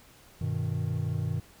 triangle chord, G augmented, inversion none, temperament equal, 98 / 123.47 / 155.56 Hz, G2 / B2 / D#3, 0 / 0 / 0 cents, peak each -30 dBFS, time 0.41-1.4 s, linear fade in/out 5 ms, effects pink hiss -56 dBFS RMS until 1.6 s

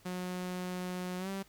sawtooth tone with pitch glide, 181.5 to 194.53 Hz, F#3 to G3, -33 to -13 cents, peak -32 dBFS, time 0.05-1.43 s, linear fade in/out 10 ms, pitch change +120 cents, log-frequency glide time 1.18-1.29 s, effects pink hiss -62 dBFS RMS until 1.48 s

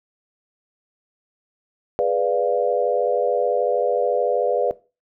sine chord, G# diminished seventh, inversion none, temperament equal, 415.3 / 493.9 / 587.3 / 698.5 Hz, G#4 / B4 / D5 / F5, 0 / 0 / 0 / 0 cents, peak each -25 / -20 / -22 / -25 dBFS, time 1.99-4.71 s, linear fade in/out 0 ms, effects noise-tail reverb RT60 0.3 s tail -18 dB re dry

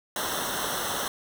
pink noise with comb filter, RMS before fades -30 dBFS, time 0.16-1.08 s, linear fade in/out 2 ms, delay 0.42 ms, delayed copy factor -0.9, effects none

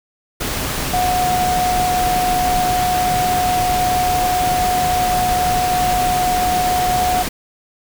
sine tone in noise, 728 Hz, F#5, 28 cents flat, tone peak -15 dBFS, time 0.93-7.23 s, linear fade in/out 10 ms, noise pink, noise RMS -22 dBFS, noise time 0.4-7.29 s, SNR +4 dB, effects none

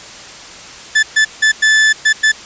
40% pulse tone bursts at uneven times, 1745 Hz, A6, 15 cents flat, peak -7 dBFS, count 6, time 0.95-1.03 / 1.16-1.25 / 1.42-1.52 / 1.62-1.93 / 2.05-2.13 / 2.23-2.32 s, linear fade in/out 10 ms, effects white hiss -33 dBFS RMS until 2.45 s + resampled to 16000 Hz

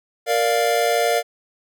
square chord, Bb major, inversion none, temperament equal, 466.2 / 587.3 / 698.5 Hz, Bb4 / D5 / F5, 0 / 0 / 0 cents, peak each -22 / -23 / -21 dBFS, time 0.26-1.23 s, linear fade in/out 50 ms, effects none

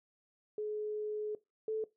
sine tone pair in turn, 424.1 / 437.3 Hz, G#4 / A4, +36 / -11 cents, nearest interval minor second, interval 53 cents, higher second, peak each -34 / -32 dBFS, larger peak second, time 0.58-1.35 / 1.68-1.84 s, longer first, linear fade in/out 2 ms, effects noise-tail reverb RT60 0.2 s tail -19 dB re dry

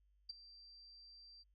sine tone with ADSR envelope, 4699 Hz, D8, in tune, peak -40 dBFS, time 0.29-1.44 s, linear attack 9 ms, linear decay 17 ms, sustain -17 dB, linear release 27 ms, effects added 50 Hz sine -70 dBFS peak until 1.54 s

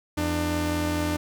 sawtooth tone pair together, 84.5 / 299 Hz, E2 / D4, +43 / +31 cents, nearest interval octave + minor seventh, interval 2188 cents, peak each -24 / -22 dBFS, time 0.17-1.17 s, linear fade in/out 10 ms, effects none

